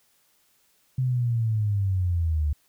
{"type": "linear sweep", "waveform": "sine", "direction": "down", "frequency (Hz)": [130.5, 72], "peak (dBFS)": -21, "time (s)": [0.98, 2.53], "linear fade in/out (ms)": 5, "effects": ["white hiss -65 dBFS RMS until 2.68 s"]}